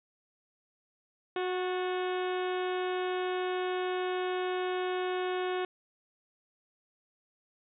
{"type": "harmonic tone with a mistuned harmonic", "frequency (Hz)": 366.7, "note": "F#4", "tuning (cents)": -15, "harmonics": [1, 2, 3, 4, 5, 6, 7, 8, 9, 10], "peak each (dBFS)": [-31, -37, -41, -43, -45, -47, -48, -49, -50, -51], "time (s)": [1.36, 5.65], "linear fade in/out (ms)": 2, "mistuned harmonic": 5, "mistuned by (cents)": -59, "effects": []}